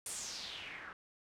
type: noise with low-pass filter sweep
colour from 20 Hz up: white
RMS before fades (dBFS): -45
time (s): 0.06-0.93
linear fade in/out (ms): 2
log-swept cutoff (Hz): 9800 to 1400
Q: 3.9
effects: none